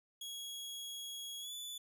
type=tone with pitch glide; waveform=sawtooth; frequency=3322 to 3473 Hz; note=G#7 to A7; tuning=0 to -23 cents; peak=-40 dBFS; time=0.21-1.78 s; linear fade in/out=5 ms; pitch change=+77 cents; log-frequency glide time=1.4-1.53 s; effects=none